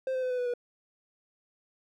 triangle tone with pitch steps, 523.3 / 515.5 / 507.8 / 500.2 / 492.8 / 485.4 Hz, C5 / C5 / B4 / B4 / B4 / B4, 0 / -26 / +48 / +22 / -4 / -30 cents, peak -26 dBFS, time 0.07-0.538 s, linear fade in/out 2 ms, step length 78 ms, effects none

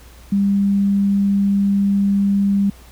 sine tone, 199.2 Hz, G3, 28 cents sharp, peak -13 dBFS, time 0.32-2.7 s, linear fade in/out 5 ms, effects added 60 Hz sine -41 dBFS peak until 2.91 s + pink hiss -47 dBFS RMS until 2.91 s

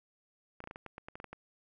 clicks, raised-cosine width 0.5 ms, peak -29 dBFS, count 12, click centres 0.604 / 0.64 / 0.674 / 0.711 / 0.759 / 0.863 / 0.981 / 1.085 / 1.155 / 1.201 / 1.243 / 1.33 s, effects none

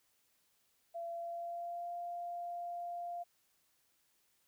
sine tone with pitch glide, 679 to 696.5 Hz, F5 to F5, -49 to -5 cents, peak -39 dBFS, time 0.94-3.24 s, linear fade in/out 20 ms, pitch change +44 cents, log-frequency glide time 1.08-1.93 s, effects white hiss -75 dBFS RMS until 4.47 s

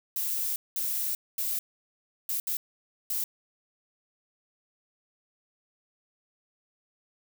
violet noise bursts at uneven times, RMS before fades -30 dBFS, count 6, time 0.16-0.56 / 0.76-1.15 / 1.38-1.59 / 2.29-2.4 / 2.47-2.57 / 3.1-3.24 s, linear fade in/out 2 ms, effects none

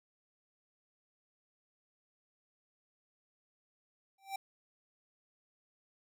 square tone with exponential growth, 780 Hz, G5, 9 cents flat, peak -34 dBFS, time 4.18-4.36 s, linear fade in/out 5 ms, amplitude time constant 37 ms, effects none

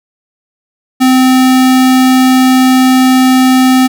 square tone, 258.2 Hz, C4, 23 cents flat, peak -5 dBFS, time 1-3.88 s, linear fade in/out 20 ms, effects none

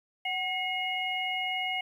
sine tone cluster, 749 / 2159 / 2881 Hz, F#5 / C#7 / F#7, +21 / -46 / -47 cents, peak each -34 / -32 / -34 dBFS, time 0.25-1.81 s, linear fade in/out 5 ms, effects 10-bit

